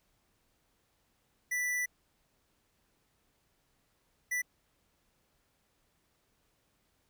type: tone bursts at uneven times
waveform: square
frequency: 1975.5 Hz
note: B6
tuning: in tune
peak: -31 dBFS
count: 2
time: 1.51-1.86 / 4.31-4.42 s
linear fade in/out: 10 ms
effects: pink hiss -74 dBFS RMS until 7.09 s